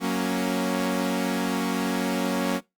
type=chord; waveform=sawtooth; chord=F# major; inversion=none; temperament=equal; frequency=185 / 233.1 / 277.2 Hz; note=F#3 / A#3 / C#4; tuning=0 / 0 / 0 cents; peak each=-24 dBFS; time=0-2.61 s; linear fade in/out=50 ms; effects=noise-tail reverb RT60 0.2 s tail -22 dB re dry + Opus 48 kbps